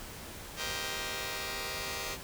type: chord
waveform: 5% pulse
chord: C minor seventh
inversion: second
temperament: just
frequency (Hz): 392.4 / 470.9 / 523.3 / 627.9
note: G4 / Bb4 / C5 / Eb5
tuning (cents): +2 / +18 / 0 / +16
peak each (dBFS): -30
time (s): 0.56-2.18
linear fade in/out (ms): 50
effects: pink hiss -45 dBFS RMS until 2.23 s